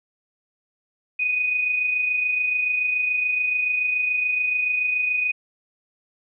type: tone pair together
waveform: sine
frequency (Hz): 2462 / 2489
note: D#7 / D#7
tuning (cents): -19 / 0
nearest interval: unison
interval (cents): 19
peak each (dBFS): -31 / -20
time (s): 1.19-5.32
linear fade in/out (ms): 10
effects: none

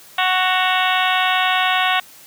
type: harmonic tone with a mistuned harmonic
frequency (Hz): 370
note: F#4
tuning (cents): 0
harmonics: 2 / 3 / 4 / 5 / 6 / 7 / 8 / 9 / 10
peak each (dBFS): -20 / -22 / -23 / -24 / -25 / -25 / -26 / -27 / -27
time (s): 0.18-2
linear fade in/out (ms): 5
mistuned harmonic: 7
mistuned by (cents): +64
effects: white hiss -44 dBFS RMS until 2.26 s + high-pass 80 Hz 12 dB/octave

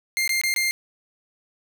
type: tone with dropouts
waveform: sawtooth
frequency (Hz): 2107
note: C7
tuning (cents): +12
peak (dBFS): -17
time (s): 0.17-0.71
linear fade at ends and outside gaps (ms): 0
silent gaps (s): 0.277-0.293 / 0.414-0.436 / 0.54-0.562
effects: none

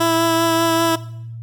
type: tone with vibrato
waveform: 15% pulse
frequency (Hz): 330.3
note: E4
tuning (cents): +4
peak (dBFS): -8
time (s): 0-0.96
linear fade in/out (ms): 10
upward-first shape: triangle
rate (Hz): 5.1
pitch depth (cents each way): 16
effects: noise-tail reverb RT60 0.7 s tail -18 dB re dry + added 115 Hz sine -29 dBFS peak until 1.42 s

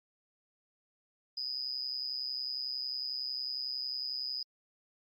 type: tone with amplitude modulation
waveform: sine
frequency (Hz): 4978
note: D#8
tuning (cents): 0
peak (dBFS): -30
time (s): 1.37-4.43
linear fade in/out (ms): 5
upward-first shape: sine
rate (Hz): 131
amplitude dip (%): 85
effects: tanh soft clip ceiling -26 dBFS + AAC 48 kbps

